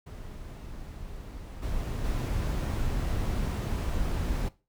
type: noise with level steps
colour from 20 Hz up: brown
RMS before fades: -41 / -32 / -29 dBFS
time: 0.06-4.49 s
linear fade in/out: 10 ms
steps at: 1.62 / 2.04 s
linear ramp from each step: 10 ms
effects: noise-tail reverb RT60 0.3 s tail -19 dB re dry